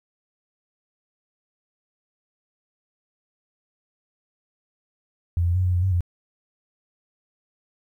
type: tone with pitch steps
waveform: sine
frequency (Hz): 86.1 / 86.8 / 92.2 / 90.3 / 88.6 / 95 / 87.7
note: F2 / F2 / F#2 / F#2 / F2 / F#2 / F2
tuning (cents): -24 / -10 / -6 / -42 / +25 / +46 / +8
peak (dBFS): -18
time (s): 5.37-6.007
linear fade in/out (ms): 0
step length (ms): 91
effects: 10-bit